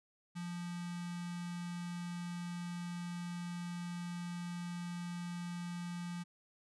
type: tone with notch filter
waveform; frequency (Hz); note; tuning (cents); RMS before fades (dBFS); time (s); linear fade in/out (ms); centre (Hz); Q
square; 174.61; F3; 0; -42; 0.35-6.24; 20; 530; 1.4
effects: resampled to 24000 Hz